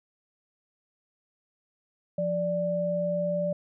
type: tone pair together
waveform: sine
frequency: 174.61 / 587.3 Hz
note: F3 / D5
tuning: 0 / 0 cents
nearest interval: octave + major sixth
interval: 2100 cents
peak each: -31 / -26 dBFS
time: 2.18-3.53 s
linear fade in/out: 5 ms
effects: none